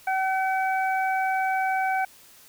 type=harmonic tone; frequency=761 Hz; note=F#5; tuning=48 cents sharp; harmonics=1 / 2 / 3; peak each=-23 / -29 / -33 dBFS; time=0.07-2.05 s; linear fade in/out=5 ms; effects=white hiss -52 dBFS RMS until 2.48 s